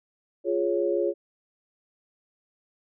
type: chord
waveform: sine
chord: Db major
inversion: first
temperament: equal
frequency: 349.2 / 415.3 / 554.4 Hz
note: F4 / Ab4 / Db5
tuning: 0 / 0 / 0 cents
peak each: -26 / -27 / -27 dBFS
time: 0.44-1.14 s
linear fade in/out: 50 ms
effects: none